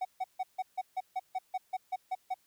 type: tone bursts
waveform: triangle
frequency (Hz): 749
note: F#5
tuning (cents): +21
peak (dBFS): -28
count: 13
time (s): 0.01-2.343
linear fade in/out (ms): 10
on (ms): 41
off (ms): 150
effects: white hiss -70 dBFS RMS until 2.46 s